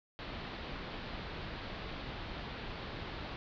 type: low-pass noise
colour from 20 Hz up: pink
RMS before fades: -43 dBFS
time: 0.19-3.36 s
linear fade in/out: 0 ms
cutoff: 4400 Hz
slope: 48 dB/octave
effects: none